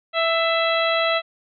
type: harmonic tone with a mistuned harmonic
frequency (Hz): 659.3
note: E5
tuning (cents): 0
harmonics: 1 / 2 / 3 / 4 / 5 / 6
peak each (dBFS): -21 / -24 / -26 / -27 / -28 / -29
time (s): 0.13-1.22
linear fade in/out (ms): 50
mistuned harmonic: 3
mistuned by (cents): +23
effects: none